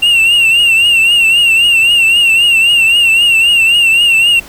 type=tone with vibrato; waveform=triangle; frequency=2757 Hz; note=F7; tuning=23 cents flat; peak=-4 dBFS; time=0.02-4.4 s; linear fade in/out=10 ms; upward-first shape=triangle; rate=3.8 Hz; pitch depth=84 cents each way; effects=pink hiss -34 dBFS RMS until 4.48 s